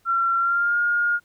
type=tone with pitch glide; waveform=sine; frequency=1363 to 1422.5 Hz; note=F6 to F6; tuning=-43 to +31 cents; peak=-18 dBFS; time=0.05-1.2 s; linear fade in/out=50 ms; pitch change=+74 cents; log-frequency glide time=0.37-0.78 s; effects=pink hiss -63 dBFS RMS until 1.24 s